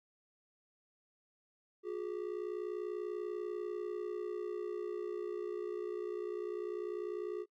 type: ring-modulated tone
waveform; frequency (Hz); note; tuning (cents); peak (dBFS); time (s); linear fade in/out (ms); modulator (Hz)
triangle; 390.1; G4; -8; -32; 1.83-7.46; 50; 30.1
effects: noise-tail reverb RT60 0.1 s tail -26 dB re dry